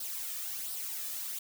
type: noise with flanger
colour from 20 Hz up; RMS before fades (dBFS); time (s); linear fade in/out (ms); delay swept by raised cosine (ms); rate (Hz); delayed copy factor
blue; -38; 0-1.39; 5; 0.21 to 1.71; 1.4; +0.5
effects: none